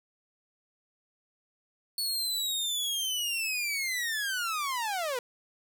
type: linear sweep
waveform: sawtooth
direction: down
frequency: 4435 to 470 Hz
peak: -26 dBFS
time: 1.98-5.19 s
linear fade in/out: 2 ms
effects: none